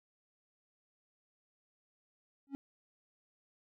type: tone with exponential growth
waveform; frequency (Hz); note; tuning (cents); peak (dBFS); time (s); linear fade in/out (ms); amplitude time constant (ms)
triangle; 276; C#4; -7; -31; 2.47-2.55; 0; 16
effects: none